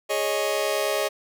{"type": "chord", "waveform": "sawtooth", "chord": "Ab suspended fourth", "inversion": "none", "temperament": "just", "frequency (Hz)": [415.3, 553.7, 623], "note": ["Ab4", "Db5", "Eb5"], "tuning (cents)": [0, -2, 2], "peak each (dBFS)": [-24, -23, -22], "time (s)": [0.09, 1.09], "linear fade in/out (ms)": 20, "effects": []}